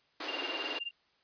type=high-pass noise; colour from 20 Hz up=pink; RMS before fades=-38 dBFS; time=0.2-0.79 s; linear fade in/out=5 ms; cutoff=270 Hz; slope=96 dB/octave
type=tone with tremolo; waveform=sine; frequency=2794 Hz; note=F7; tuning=in tune; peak=-33 dBFS; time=0.28-0.91 s; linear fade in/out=5 ms; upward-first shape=sine; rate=19 Hz; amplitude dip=95%
effects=white hiss -70 dBFS RMS until 1.23 s + resampled to 11025 Hz